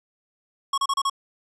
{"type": "tone bursts", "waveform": "square", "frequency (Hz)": 1100, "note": "C#6", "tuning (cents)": -14, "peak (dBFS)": -21, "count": 5, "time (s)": [0.73, 1.098], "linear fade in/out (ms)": 5, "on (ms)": 48, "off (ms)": 32, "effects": ["resampled to 22050 Hz"]}